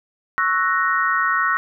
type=chord; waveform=sine; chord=F# dominant seventh; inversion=second; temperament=equal; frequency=1108.7 / 1318.5 / 1480 / 1864.7 Hz; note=C#6 / E6 / F#6 / A#6; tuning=0 / 0 / 0 / 0 cents; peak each=-22 dBFS; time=0.38-1.57 s; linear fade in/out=0 ms; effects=none